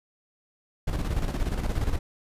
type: noise with tremolo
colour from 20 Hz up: brown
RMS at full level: -25 dBFS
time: 0.87-1.99 s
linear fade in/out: 10 ms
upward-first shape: square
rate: 17 Hz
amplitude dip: 55%
effects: resampled to 32000 Hz